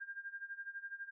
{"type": "tone with tremolo", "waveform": "sine", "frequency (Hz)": 1602, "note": "G6", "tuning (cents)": 37, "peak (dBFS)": -40, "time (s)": [0, 1.11], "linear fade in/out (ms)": 20, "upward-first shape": "sine", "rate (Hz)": 12, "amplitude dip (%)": 85, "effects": []}